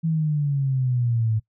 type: exponential sweep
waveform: sine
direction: down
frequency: 164.81 to 108 Hz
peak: -19 dBFS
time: 0.03-1.4 s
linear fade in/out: 20 ms
effects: noise-tail reverb RT60 0.1 s tail -20 dB re dry